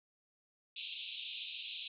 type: band-pass noise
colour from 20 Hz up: white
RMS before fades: -45 dBFS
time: 0.76-1.88 s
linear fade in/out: 5 ms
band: 2500 to 3900 Hz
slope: 96 dB/octave
effects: none